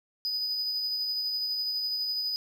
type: tone with tremolo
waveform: triangle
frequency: 4978 Hz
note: D#8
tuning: in tune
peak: -26 dBFS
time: 0.25-2.36 s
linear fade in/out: 0 ms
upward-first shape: sine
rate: 12 Hz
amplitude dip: 25%
effects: none